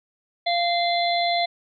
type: harmonic tone with a mistuned harmonic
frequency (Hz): 693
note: F5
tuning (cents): -14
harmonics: 1 / 3 / 5 / 6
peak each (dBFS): -21 / -28 / -30 / -28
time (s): 0.46-1.46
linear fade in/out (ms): 10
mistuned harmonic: 6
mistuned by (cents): -31
effects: none